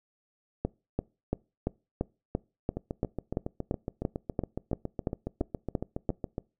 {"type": "two click trains", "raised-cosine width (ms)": 2, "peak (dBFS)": [-19, -14], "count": [27, 17], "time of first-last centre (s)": [[2.77, 6.381], [0.65, 6.092]], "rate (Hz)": [7.2, 2.94], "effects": ["noise-tail reverb RT60 0.3 s tail -24 dB re dry"]}